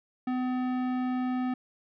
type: tone with tanh clipping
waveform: sine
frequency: 253.1 Hz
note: B3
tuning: 43 cents sharp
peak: -29 dBFS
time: 0.27-1.54 s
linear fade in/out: 5 ms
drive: 16 dB
effects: none